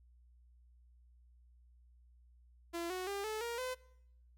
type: tone with pitch steps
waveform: sawtooth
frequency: 340 / 368.6 / 399.7 / 433.4 / 469.9 / 509.4 Hz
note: F4 / F#4 / G4 / A4 / A#4 / C5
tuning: -46 / -7 / +34 / -26 / +14 / -46 cents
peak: -34 dBFS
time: 2.73-3.75 s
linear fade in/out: 20 ms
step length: 170 ms
effects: noise-tail reverb RT60 0.8 s tail -22 dB re dry + added 60 Hz sine -61 dBFS peak until 4.37 s